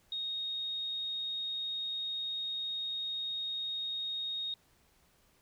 sine tone, 3729 Hz, A#7, in tune, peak -34 dBFS, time 0.12-4.54 s, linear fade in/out 2 ms, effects pink hiss -68 dBFS RMS until 5.41 s

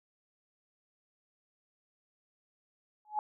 sine tone with exponential growth, 847 Hz, G#5, 34 cents sharp, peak -25 dBFS, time 3.05-3.19 s, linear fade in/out 1 ms, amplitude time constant 29 ms, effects none

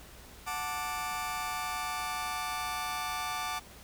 sawtooth chord, D major, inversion first, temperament just, 734.2 / 881 / 1174.7 Hz, F#5 / A5 / D6, -14 / +2 / 0 cents, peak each -35 / -35 / -32 dBFS, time 0.46-3.6 s, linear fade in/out 20 ms, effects added 60 Hz sine -55 dBFS peak until 3.83 s + pink hiss -52 dBFS RMS until 3.83 s

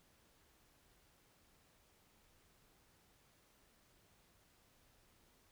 silence, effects pink hiss -71 dBFS RMS until 5.51 s

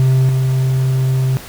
triangle tone pair in turn, 130.81 / 130.81 Hz, C3 / C3, 0 / 0 cents, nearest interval unison, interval 0 cents, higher neither, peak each -7 / -10 dBFS, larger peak first, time 0-0.29 / 0.29-1.37 s, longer second, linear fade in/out 0 ms, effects pink hiss -34 dBFS RMS until 1.48 s

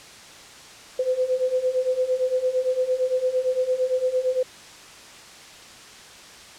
sine beating tone pair, 505 / 513.8 Hz, B4 / C5, +39 / -32 cents, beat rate 8.8 Hz, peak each -25 / -22 dBFS, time 0.99-4.43 s, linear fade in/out 5 ms, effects white hiss -44 dBFS RMS until 6.58 s + low-pass 7000 Hz 12 dB/octave

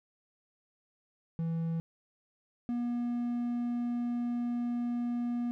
triangle tone pair in turn, 164.81 / 240.2 Hz, E3 / B3, 0 / -48 cents, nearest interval perfect fifth, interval 652 cents, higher second, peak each -28 dBFS, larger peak neither, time 1.39-1.8 / 2.69-5.51 s, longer second, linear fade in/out 0 ms, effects none

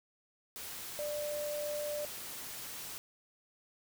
sine tone in noise, 592 Hz, D5, 14 cents sharp, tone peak -35 dBFS, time 0.99-2.05 s, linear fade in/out 0 ms, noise white, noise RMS -44 dBFS, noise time 0.56-2.98 s, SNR +6 dB, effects none

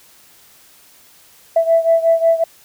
sine beating tone pair, 659.3 / 664.8 Hz, E5 / E5, 0 / +15 cents, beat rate 5.5 Hz, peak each -12 / -15 dBFS, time 1.56-2.44 s, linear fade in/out 5 ms, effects tanh soft clip ceiling -3 dBFS + white hiss -48 dBFS RMS until 2.64 s

